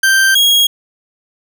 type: tone pair in turn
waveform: 40% pulse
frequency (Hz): 1568 / 3292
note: G6 / G#7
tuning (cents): 0 / -16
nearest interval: octave + minor second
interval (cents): 1284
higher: second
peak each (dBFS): -7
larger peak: neither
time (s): 0.03-0.35 / 0.35-0.67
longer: neither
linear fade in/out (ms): 5
effects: none